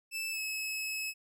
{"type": "tone with pitch glide", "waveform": "sawtooth", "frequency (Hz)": [2637, 2581], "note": ["E7", "E7"], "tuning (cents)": [0, -37], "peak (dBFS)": -31, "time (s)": [0.11, 1.14], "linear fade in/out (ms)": 50, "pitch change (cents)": -37, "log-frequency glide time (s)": [0.31, 0.39], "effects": []}